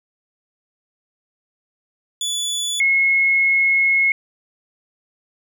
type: tone pair in turn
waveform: 25% pulse / sine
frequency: 3448 / 2172 Hz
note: A7 / C#7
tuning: -36 / -36 cents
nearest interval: minor sixth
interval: 800 cents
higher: first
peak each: -17 / -13 dBFS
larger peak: second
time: 2.21-2.8 / 2.8-4.12 s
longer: second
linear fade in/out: 2 ms
effects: none